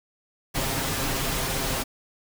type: noise with comb filter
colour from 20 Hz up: pink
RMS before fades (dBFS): -27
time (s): 0.54-1.84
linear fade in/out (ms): 20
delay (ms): 7.5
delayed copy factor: +0.55
effects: none